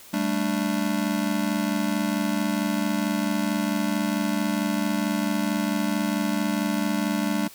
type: chord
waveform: square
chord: G suspended second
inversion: none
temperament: just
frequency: 196 / 220.5 / 294 Hz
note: G3 / A3 / D4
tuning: 0 / +4 / +2 cents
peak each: -28 dBFS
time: 0.13-7.48 s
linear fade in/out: 10 ms
effects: white hiss -47 dBFS RMS until 7.54 s